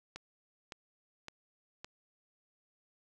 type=click train; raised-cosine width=0.2 ms; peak=-26 dBFS; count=4; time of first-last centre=0.16-1.845 s; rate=1.78 Hz; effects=none